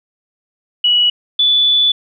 sine tone pair in turn, 2930 / 3468 Hz, F#7 / A7, -18 / -26 cents, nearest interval minor third, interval 292 cents, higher second, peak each -9 dBFS, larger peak neither, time 0.84-1.1 / 1.39-1.92 s, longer second, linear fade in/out 5 ms, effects none

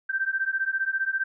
sine beating tone pair, 1556 / 1571 Hz, G6 / G6, -13 / +3 cents, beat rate 15 Hz, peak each -27 dBFS, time 0.09-1.24 s, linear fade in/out 10 ms, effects none

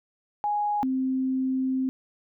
sine tone pair in turn, 830 / 261.4 Hz, G#5 / C4, -1 / -1 cents, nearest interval octave + minor sixth, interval 2000 cents, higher first, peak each -23 dBFS, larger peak neither, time 0.44-0.83 / 0.83-1.89 s, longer second, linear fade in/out 0 ms, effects none

